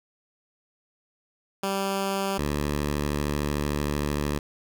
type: tone pair in turn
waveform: 10% pulse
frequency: 195.4 / 73.19 Hz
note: G3 / D2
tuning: -5 / -5 cents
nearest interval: octave + perfect fourth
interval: 1700 cents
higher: first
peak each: -17 dBFS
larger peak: neither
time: 1.63-2.38 / 2.38-4.39 s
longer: second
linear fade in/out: 5 ms
effects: none